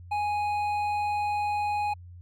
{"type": "tone with hard clipping", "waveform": "sine", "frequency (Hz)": 830.6, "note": "G#5", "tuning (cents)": 0, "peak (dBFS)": -27, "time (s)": [0.11, 1.94], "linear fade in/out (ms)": 10, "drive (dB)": 7, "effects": ["added 88 Hz sine -43 dBFS peak until 2.21 s"]}